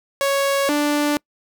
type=tone pair in turn; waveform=sawtooth; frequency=554.4 / 293.7 Hz; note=C#5 / D4; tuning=0 / 0 cents; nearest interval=major seventh; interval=1100 cents; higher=first; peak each=-13 dBFS; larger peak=neither; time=0.21-0.69 / 0.69-1.17 s; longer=neither; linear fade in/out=0 ms; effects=noise-tail reverb RT60 0.1 s tail -26 dB re dry